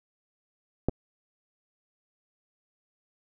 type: clicks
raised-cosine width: 2 ms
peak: -10 / -24 dBFS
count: 2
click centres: 0.886 / 0.894 s
effects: none